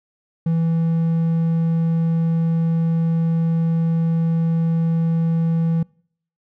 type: tone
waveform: triangle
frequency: 164.81 Hz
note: E3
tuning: in tune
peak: -14 dBFS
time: 0.46-5.83 s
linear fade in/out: 5 ms
effects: noise-tail reverb RT60 0.6 s tail -26 dB re dry